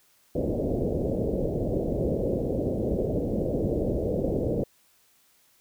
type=low-pass noise; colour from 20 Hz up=white; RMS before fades=-27 dBFS; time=0.35-4.64 s; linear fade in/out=5 ms; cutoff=570 Hz; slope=48 dB/octave; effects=white hiss -63 dBFS RMS until 5.6 s